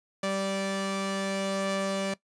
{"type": "tone pair together", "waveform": "sawtooth", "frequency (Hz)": [194.89, 584], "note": ["G3", "D5"], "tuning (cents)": [-10, -10], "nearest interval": "octave + perfect fifth", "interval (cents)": 1900, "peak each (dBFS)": -27, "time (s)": [0.23, 2.14], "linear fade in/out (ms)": 5, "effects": ["noise-tail reverb RT60 0.1 s tail -19 dB re dry", "resampled to 22050 Hz"]}